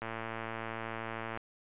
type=click train; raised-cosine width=0.5 ms; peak=-23 dBFS; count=154; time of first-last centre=0.02-1.374 s; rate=113 Hz; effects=resampled to 8000 Hz